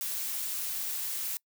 blue noise, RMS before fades -34 dBFS, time 0.01-1.37 s, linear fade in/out 0 ms, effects noise-tail reverb RT60 0.1 s tail -25 dB re dry

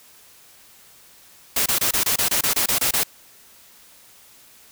white noise bursts, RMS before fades -20 dBFS, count 12, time 1.56-3.035 s, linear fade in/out 5 ms, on 100 ms, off 25 ms, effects white hiss -50 dBFS RMS until 4.71 s

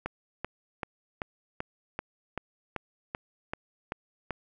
click train, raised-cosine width 0.5 ms, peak -17 dBFS, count 12, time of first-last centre 0.06-4.307 s, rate 2.59 Hz, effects none

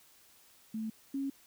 sine tone pair in turn, 220 / 274.2 Hz, A3 / C#4, 0 / -19 cents, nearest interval major third, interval 381 cents, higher second, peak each -34 / -32 dBFS, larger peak second, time 0.74-0.9 / 1.14-1.3 s, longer neither, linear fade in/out 5 ms, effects white hiss -62 dBFS RMS until 1.46 s

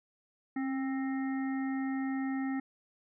harmonic tone with a mistuned harmonic, 264.4 Hz, C4, 18 cents sharp, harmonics 1 / 3 / 5 / 7 / 8, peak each -31 / -43 / -49 / -45 / -52 dBFS, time 0.56-2.6 s, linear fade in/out 5 ms, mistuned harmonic 1, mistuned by +27 cents, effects none

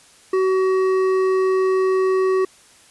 triangle tone with hard clipping, 377.2 Hz, F#4, 33 cents sharp, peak -17 dBFS, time 0.33-2.45 s, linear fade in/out 5 ms, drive 13 dB, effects white hiss -50 dBFS RMS until 2.9 s + resampled to 24000 Hz

